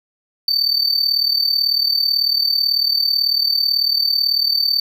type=tone with amplitude modulation; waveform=triangle; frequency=4569 Hz; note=D8; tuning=48 cents flat; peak=-10 dBFS; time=0.48-4.8 s; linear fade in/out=2 ms; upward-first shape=sine; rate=38.1 Hz; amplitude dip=75%; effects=none